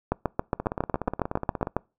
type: two click trains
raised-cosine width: 1 ms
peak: -9 / -15 dBFS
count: 13 / 19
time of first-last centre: 0.12-1.766 / 0.6-1.671 s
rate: 7.29 / 16.8 Hz
effects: noise-tail reverb RT60 0.3 s tail -26 dB re dry